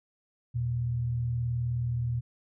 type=tone pair together; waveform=sine; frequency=81.3 / 120.32 Hz; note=E2 / B2; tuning=-23 / -45 cents; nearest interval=perfect fifth; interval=678 cents; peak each=-38 / -27 dBFS; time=0.54-2.21 s; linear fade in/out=20 ms; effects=none